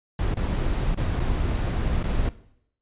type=noise with dropouts; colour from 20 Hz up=brown; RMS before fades=-24 dBFS; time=0.19-2.29 s; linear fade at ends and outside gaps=2 ms; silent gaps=0.342-0.37 / 0.946-0.974 / 1.196-1.2 / 2.029-2.04 s; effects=noise-tail reverb RT60 0.7 s tail -17 dB re dry + resampled to 8000 Hz